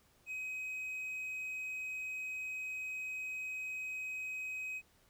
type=tone; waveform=triangle; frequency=2528 Hz; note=D#7; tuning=27 cents sharp; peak=-37 dBFS; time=0.26-4.82 s; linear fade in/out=50 ms; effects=pink hiss -69 dBFS RMS until 5.09 s